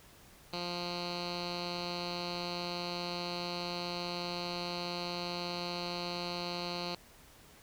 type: tone with low-pass filter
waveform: 10% pulse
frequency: 175.2 Hz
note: F3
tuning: 6 cents sharp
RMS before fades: -38 dBFS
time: 0.53-6.95 s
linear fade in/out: 2 ms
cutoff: 4200 Hz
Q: 5.7
effects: pink hiss -58 dBFS RMS until 7.62 s